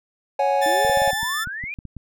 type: chord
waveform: triangle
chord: C# suspended fourth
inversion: none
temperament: just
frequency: 554.4 / 739.2 / 831.5 Hz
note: C#5 / F#5 / G#5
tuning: 0 / -2 / +2 cents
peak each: -19 / -22 / -19 dBFS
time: 0.39-1.11 s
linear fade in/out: 5 ms
type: tone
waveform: sawtooth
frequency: 1760 Hz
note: A6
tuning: in tune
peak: -20 dBFS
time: 0.61-1.45 s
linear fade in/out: 20 ms
type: exponential sweep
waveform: sine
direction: up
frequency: 307.7 to 2480 Hz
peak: -28 dBFS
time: 0.66-1.74 s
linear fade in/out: 0 ms
type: clicks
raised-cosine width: 5 ms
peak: -23 dBFS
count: 12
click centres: 0.849 / 0.897 / 0.973 / 1.019 / 1.077 / 1.132 / 1.231 / 1.473 / 1.639 / 1.788 / 1.853 / 1.967 s
effects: none